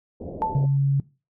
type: low-pass noise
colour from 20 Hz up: white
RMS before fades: -35 dBFS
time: 0.2-0.66 s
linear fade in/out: 10 ms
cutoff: 620 Hz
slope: 48 dB/octave
type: tone with exponential decay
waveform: sine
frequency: 880 Hz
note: A5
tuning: in tune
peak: -18 dBFS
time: 0.42-0.77 s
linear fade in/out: 0 ms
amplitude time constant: 76 ms
type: tone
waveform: sine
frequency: 138.59 Hz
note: C#3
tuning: in tune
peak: -17 dBFS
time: 0.55-1 s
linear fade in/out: 2 ms
effects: noise-tail reverb RT60 0.3 s tail -20 dB re dry